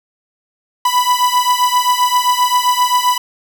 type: beating tone pair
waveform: 45% pulse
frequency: 987.8 / 995.4 Hz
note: B5 / B5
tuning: 0 / +13 cents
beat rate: 7.6 Hz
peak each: -14 / -15 dBFS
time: 0.85-3.18 s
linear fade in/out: 5 ms
effects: none